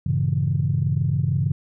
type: chord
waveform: sine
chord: G diminished seventh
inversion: none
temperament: equal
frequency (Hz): 98 / 116.54 / 138.59 / 164.81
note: G2 / Bb2 / Db3 / Fb3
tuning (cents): 0 / 0 / 0 / 0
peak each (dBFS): -24 / -27 / -21 / -26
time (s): 0.06-1.52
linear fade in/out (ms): 5
effects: tanh soft clip ceiling -9 dBFS